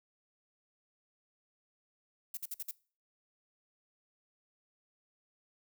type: noise bursts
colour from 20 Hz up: violet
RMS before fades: -39 dBFS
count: 5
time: 2.34-2.712 s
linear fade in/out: 5 ms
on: 32 ms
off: 53 ms
effects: noise-tail reverb RT60 0.4 s tail -22 dB re dry